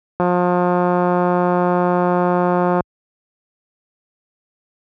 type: click train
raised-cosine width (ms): 1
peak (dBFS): -4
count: 465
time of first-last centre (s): 0.2-2.807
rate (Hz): 178
effects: high-pass 60 Hz 12 dB/octave